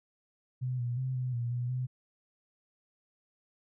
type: tone with pitch steps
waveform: sine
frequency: 126.9 / 120.9 / 130 / 126.7 / 119.2 / 122.3 / 127 Hz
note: B2 / B2 / C3 / B2 / A#2 / B2 / B2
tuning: +47 / -36 / -11 / +45 / +39 / -16 / +49 cents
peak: -30 dBFS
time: 0.61-1.87 s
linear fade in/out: 20 ms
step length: 180 ms
effects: none